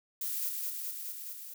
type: noise with echo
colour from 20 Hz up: violet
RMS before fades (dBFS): -35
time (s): 0.21-0.49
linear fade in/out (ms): 5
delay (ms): 210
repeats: 5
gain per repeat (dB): -2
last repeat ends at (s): 1.54
effects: none